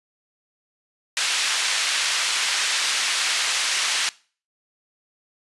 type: band-pass noise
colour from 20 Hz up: pink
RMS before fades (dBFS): -23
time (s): 1.17-4.09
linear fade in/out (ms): 0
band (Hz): 1900 to 7100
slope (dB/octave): 12
effects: noise-tail reverb RT60 0.4 s tail -22 dB re dry + resampled to 24000 Hz